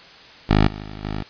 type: tone with level steps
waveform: 10% pulse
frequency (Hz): 51.91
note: G#1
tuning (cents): 0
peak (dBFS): -5 / -23 / -25 / -17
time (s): 0.49-1.23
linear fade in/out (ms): 10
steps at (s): 0.67 / 0.83 / 1.03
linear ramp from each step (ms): 10
effects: white hiss -44 dBFS RMS until 1.29 s + resampled to 11025 Hz